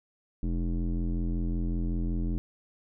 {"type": "tone with low-pass filter", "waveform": "square", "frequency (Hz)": 42.68, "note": "F1", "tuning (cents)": -39, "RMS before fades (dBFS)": -29, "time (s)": [0.43, 2.38], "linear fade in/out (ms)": 0, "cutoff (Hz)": 270, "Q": 3.2, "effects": []}